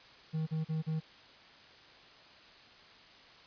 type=tone bursts; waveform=triangle; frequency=158.1 Hz; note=D#3; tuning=28 cents sharp; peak=-29 dBFS; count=4; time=0.33-1.004 s; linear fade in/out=20 ms; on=140 ms; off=38 ms; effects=white hiss -56 dBFS RMS until 3.46 s + resampled to 11025 Hz